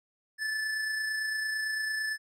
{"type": "tone with amplitude modulation", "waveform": "square", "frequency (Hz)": 1744, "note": "A6", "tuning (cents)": -16, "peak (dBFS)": -29, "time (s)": [0.38, 2.18], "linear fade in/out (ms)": 50, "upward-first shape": "sine", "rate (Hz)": 28.9, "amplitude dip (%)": 30, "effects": ["low-pass 10000 Hz 12 dB/octave"]}